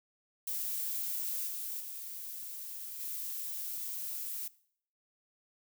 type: noise with level steps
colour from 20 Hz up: violet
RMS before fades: -36 / -39 / -43 / -39 dBFS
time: 0.47-4.48 s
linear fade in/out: 5 ms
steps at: 1.46 / 1.79 / 2.99 s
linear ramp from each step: 20 ms
effects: noise-tail reverb RT60 0.6 s tail -20 dB re dry